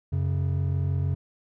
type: tone pair together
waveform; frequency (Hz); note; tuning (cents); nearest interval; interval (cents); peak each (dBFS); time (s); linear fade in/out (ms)
triangle; 90.7 / 137.08; F#2 / C#3; -34 / -19; perfect fifth; 715; -23 / -25; 0.12-1.15; 10
effects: none